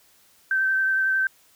sine tone with vibrato, 1551 Hz, G6, 19 cents flat, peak -19 dBFS, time 0.51-1.27 s, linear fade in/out 2 ms, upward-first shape triangle, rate 11 Hz, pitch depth 19 cents each way, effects white hiss -58 dBFS RMS until 1.55 s

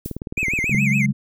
violet noise with exponential decay, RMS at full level -29 dBFS, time 0.05-0.19 s, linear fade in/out 5 ms, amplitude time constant 29 ms
click train, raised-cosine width 3 ms, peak -15 dBFS, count 14, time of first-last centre 0.06-0.748 s, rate 18.9 Hz
triangle tone with vibrato, 2318 Hz, D7, 23 cents flat, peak -18 dBFS, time 0.37-1.06 s, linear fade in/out 5 ms, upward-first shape sine, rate 7.1 Hz, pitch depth 200 cents each way
sine chord, C# suspended fourth, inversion none, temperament equal, 138.59 / 185 / 207.7 Hz, C#3 / F#3 / G#3, 0 / 0 / 0 cents, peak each -20 / -25 / -20 dBFS, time 0.7-1.13 s, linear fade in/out 20 ms
effects none

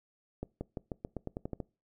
accelerating click train, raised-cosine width 2 ms, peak -23 dBFS, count 11, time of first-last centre 0.43-1.602 s, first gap 180 ms, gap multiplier 0.9, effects noise-tail reverb RT60 0.3 s tail -23 dB re dry

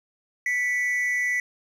triangle tone pair together, 1975.1 / 2217 Hz, B6 / C#7, 0 / 0 cents, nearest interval major second, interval 200 cents, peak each -21 / -29 dBFS, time 0.46-1.4 s, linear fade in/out 2 ms, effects none

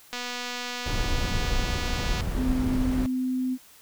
click train, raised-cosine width 0.2 ms, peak -16 dBFS, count 510, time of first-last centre 0.13-2.208 s, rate 245 Hz
brown noise, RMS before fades -27 dBFS, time 0.86-3.06 s, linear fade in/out 0 ms
sine tone, 256 Hz, C4, 38 cents flat, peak -24 dBFS, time 2.36-3.58 s, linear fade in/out 50 ms
effects white hiss -53 dBFS RMS until 3.81 s

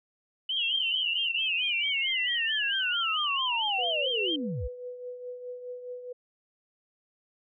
sine tone with vibrato, 2941 Hz, F#7, 11 cents flat, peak -27 dBFS, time 0.49-4.36 s, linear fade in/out 5 ms, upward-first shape sine, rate 4.5 Hz, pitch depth 150 cents each way
sine linear sweep, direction down, 3322 to 43 Hz, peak -30 dBFS, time 0.56-4.68 s, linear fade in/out 10 ms
sine tone with tremolo, 495.3 Hz, B4, 5 cents sharp, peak -34 dBFS, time 3.78-6.13 s, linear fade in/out 10 ms, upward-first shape triangle, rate 4.8 Hz, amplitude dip 60%
effects none

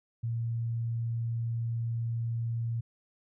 sine tone, 115.9 Hz, A#2, 10 cents flat, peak -29 dBFS, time 0.23-2.81 s, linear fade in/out 10 ms, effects none

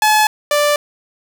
sawtooth tone pair in turn, 856 / 587.7 Hz, A5 / D5, -48 / +1 cents, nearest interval perfect fifth, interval 651 cents, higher first, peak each -6 / -8 dBFS, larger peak first, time 0.02-0.27 / 0.51-0.76 s, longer neither, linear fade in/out 2 ms, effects none

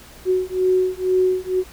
sine beating tone pair, 369.4 / 371.5 Hz, F#4 / F#4, -3 / +7 cents, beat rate 2.1 Hz, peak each -19 dBFS, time 0.25-1.64 s, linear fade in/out 50 ms, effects added 60 Hz sine -48 dBFS peak until 1.72 s + pink hiss -44 dBFS RMS until 1.72 s

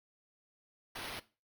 blue noise with sample-and-hold, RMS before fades -43 dBFS, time 0.95-1.2 s, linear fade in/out 10 ms, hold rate 7350 Hz, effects noise-tail reverb RT60 0.3 s tail -17 dB re dry

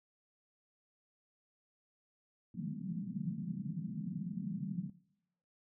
white band-pass noise, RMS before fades -40 dBFS, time 2.54-4.9 s, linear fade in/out 5 ms, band 150 to 210 Hz, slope 48 dB/octave, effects noise-tail reverb RT60 0.8 s tail -20 dB re dry

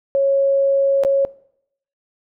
sine tone with dropouts, 550 Hz, C#5, 14 cents flat, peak -13 dBFS, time 0.15-1.25 s, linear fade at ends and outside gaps 0 ms, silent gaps 1.036-1.049 s, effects noise-tail reverb RT60 0.7 s tail -20 dB re dry

